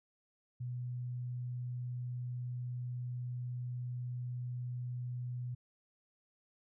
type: tone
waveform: sine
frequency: 123.47 Hz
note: B2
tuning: in tune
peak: -37 dBFS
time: 0.6-5.55 s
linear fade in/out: 10 ms
effects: none